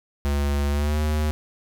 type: tone with pitch glide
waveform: square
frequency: 71.4 to 76.08 Hz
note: D2 to D#2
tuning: -48 to -38 cents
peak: -21 dBFS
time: 0.25-1.31 s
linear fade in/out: 0 ms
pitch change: +110 cents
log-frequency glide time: 0.69-1 s
effects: none